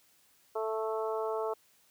harmonic tone, 220 Hz, A3, in tune, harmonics 2 / 3 / 4 / 5 / 6, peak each -33 / -37 / -39 / -41 / -43 dBFS, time 0.55-1.54 s, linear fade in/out 10 ms, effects white hiss -66 dBFS RMS until 1.9 s + high-pass 60 Hz 12 dB/octave

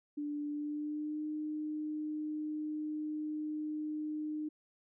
sine tone with pitch glide, 293.7 to 304.9 Hz, D4 to D#4, 0 to -35 cents, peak -35 dBFS, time 0.17-4.49 s, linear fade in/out 10 ms, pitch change +65 cents, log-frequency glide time 0.49-1.25 s, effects none

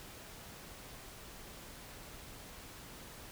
silence, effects pink hiss -51 dBFS RMS until 3.31 s

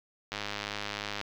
click train, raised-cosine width 0.2 ms, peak -16 dBFS, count 93, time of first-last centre 0.32-1.213 s, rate 103 Hz, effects low-pass 5000 Hz 12 dB/octave + 8-bit

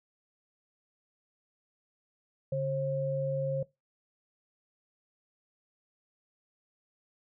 sine tone pair together, 142.18 / 536 Hz, C#3 / C5, +44 / +42 cents, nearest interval octave + major seventh, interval 2298 cents, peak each -32 / -30 dBFS, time 2.52-3.63 s, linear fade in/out 5 ms, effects noise-tail reverb RT60 0.2 s tail -21 dB re dry

